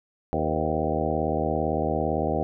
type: harmonic tone with a mistuned harmonic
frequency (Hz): 77.78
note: D#2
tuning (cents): 0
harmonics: 1 / 2 / 3 / 4 / 5 / 6 / 7 / 8 / 9 / 10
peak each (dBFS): -32 / -32 / -32 / -32 / -32 / -32 / -32 / -32 / -32 / -32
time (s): 0.33-2.43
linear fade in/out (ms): 0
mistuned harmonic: 7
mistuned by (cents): -58
effects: none